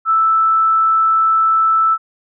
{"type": "tone", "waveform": "sine", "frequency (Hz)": 1318.5, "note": "E6", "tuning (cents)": 0, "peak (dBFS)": -10, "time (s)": [0.05, 1.98], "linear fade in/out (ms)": 50, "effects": []}